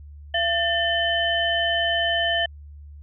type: tone cluster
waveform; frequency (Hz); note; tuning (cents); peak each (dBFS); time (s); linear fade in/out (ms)
sine; 680 / 1786 / 3050; F5 / A6 / G7; -46 / +25 / -48; -24; 0.34-2.46; 5
effects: added 73 Hz sine -39 dBFS peak until 3.02 s